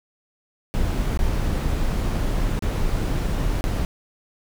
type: noise with dropouts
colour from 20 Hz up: brown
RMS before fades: -22 dBFS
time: 0.74-3.85 s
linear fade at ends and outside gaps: 0 ms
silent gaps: 1.174-1.191 / 2.592-2.623 / 3.61-3.641 s
effects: none